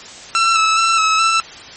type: tone with pitch steps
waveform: sawtooth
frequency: 1345 / 1307 / 1338 / 1294 / 1330 Hz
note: E6 / E6 / E6 / E6 / E6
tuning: +34 / -15 / +25 / -32 / +15 cents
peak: -8 dBFS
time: 0.35-1.4 s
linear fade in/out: 0 ms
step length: 210 ms
effects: white hiss -35 dBFS RMS until 1.76 s + MP3 32 kbps